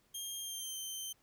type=tone with pitch glide; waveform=15% pulse; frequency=3213 to 3109 Hz; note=G7 to G7; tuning=+42 to -15 cents; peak=-33 dBFS; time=0.14-1.13 s; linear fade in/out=10 ms; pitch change=-57 cents; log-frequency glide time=0.4-0.77 s; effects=pink hiss -72 dBFS RMS until 1.22 s